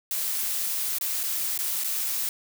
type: noise with dropouts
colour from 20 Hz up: blue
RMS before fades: -28 dBFS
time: 0.11-2.29 s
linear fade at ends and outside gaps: 1 ms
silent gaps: 0.985-1.011 / 1.232-1.236 / 1.577-1.589 / 1.838-1.844 s
effects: none